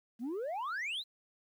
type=exponential sweep; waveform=sine; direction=up; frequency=217.9 to 4186 Hz; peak=-32 dBFS; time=0.19-1.04 s; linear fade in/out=50 ms; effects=tanh soft clip ceiling -34 dBFS + 11-bit